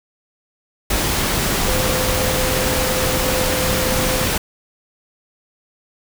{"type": "tone in noise", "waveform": "sine", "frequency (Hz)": 514, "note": "C5", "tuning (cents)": -31, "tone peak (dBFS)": -23, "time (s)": [1.67, 4.26], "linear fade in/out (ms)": 5, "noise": "pink", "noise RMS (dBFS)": -19, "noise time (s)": [0.9, 4.38], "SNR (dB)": -7, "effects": []}